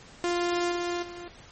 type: tone with level steps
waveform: sawtooth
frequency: 349.2 Hz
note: F4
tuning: in tune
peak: -21 / -24 / -35 dBFS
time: 0.24-1.28 s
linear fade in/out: 0 ms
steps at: 0.71 / 1.02 s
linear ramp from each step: 10 ms
effects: pink hiss -50 dBFS RMS until 1.51 s + MP3 32 kbps